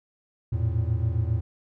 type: tone cluster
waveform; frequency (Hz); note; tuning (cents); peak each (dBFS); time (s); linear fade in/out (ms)
triangle; 83.5 / 108.6 / 116; E2 / A2 / A#2; +23 / -22 / -8; -25; 0.52-1.41; 10
effects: none